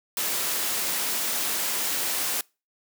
white noise, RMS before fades -27 dBFS, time 0.17-2.41 s, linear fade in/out 2 ms, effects noise-tail reverb RT60 0.3 s tail -26 dB re dry + high-pass 200 Hz 12 dB/octave

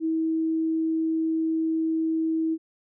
sine tone, 322 Hz, E4, 41 cents flat, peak -22 dBFS, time 0-2.58 s, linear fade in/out 50 ms, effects none

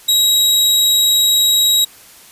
sawtooth tone, 3831 Hz, A#7, 47 cents sharp, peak -7 dBFS, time 0.08-1.85 s, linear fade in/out 10 ms, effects white hiss -42 dBFS RMS until 2.31 s + resampled to 32000 Hz

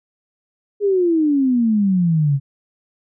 sine exponential sweep, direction down, 418 to 134.7 Hz, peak -13 dBFS, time 0.8-2.4 s, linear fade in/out 50 ms, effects none

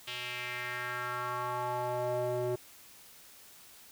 square tone with band-pass filter sweep, 123.3 Hz, B2, 2 cents flat, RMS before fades -35 dBFS, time 0.07-2.56 s, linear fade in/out 10 ms, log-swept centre 3100 to 450 Hz, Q 2.9, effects white hiss -55 dBFS RMS until 3.91 s

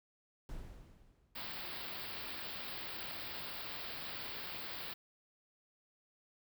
brown noise with exponential decay, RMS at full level -44 dBFS, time 0.49-1.69 s, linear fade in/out 0 ms, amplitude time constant 260 ms
white band-stop noise, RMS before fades -44 dBFS, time 1.35-4.94 s, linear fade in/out 10 ms, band 5000 to 16000 Hz, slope 96 dB/octave
effects none

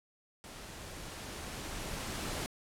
pink noise with level ramp, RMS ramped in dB -48 to -37 dBFS, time 0.44-2.46 s, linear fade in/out 0 ms, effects low-pass 11000 Hz 12 dB/octave

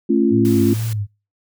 sine chord, A augmented, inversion none, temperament just, 220 / 275 / 343.8 Hz, A3 / C#4 / E#4, 0 / -14 / -27 cents, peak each -17 dBFS, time 0.09-0.74 s, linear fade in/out 10 ms
sine tone with vibrato, 107.1 Hz, A2, 46 cents flat, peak -19 dBFS, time 0.3-1.07 s, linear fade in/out 50 ms, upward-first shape sine, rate 2.3 Hz, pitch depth 100 cents each way
white noise, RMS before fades -34 dBFS, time 0.45-0.93 s, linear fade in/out 0 ms
effects noise-tail reverb RT60 0.3 s tail -26 dB re dry

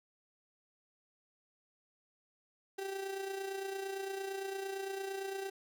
35% pulse tone with amplitude modulation, 389 Hz, G4, 13 cents flat, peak -34 dBFS, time 2.78-5.5 s, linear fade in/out 10 ms, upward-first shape sine, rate 28.8 Hz, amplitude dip 50%, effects none

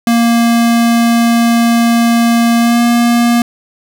square tone with pitch glide, 233.4 to 236.8 Hz, A#3 to A#3, +2 to +27 cents, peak -8 dBFS, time 0.07-3.42 s, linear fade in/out 2 ms, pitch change +25 cents, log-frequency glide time 2.59-2.81 s, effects none

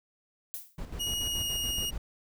violet noise with exponential decay, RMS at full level -35 dBFS, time 0.54-0.79 s, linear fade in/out 0 ms, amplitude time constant 53 ms
brown noise with tremolo, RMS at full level -37 dBFS, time 0.78-1.98 s, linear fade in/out 5 ms, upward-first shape square, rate 7 Hz, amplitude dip 55%
sawtooth tone with pitch glide, 2887 to 2867 Hz, F#7 to F7, -43 to +45 cents, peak -27 dBFS, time 0.99-1.91 s, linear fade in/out 20 ms, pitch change -12 cents, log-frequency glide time 1.25-1.49 s
effects none

